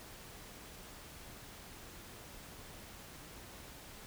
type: silence
effects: pink hiss -52 dBFS RMS until 4.06 s